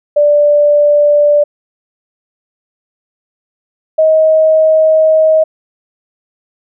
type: tone pair in turn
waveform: sine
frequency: 587.3 / 631 Hz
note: D5 / D#5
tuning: 0 / +24 cents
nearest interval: minor second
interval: 124 cents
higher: second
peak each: -5 dBFS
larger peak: neither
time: 0.16-1.44 / 3.98-5.44 s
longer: second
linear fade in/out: 10 ms
effects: none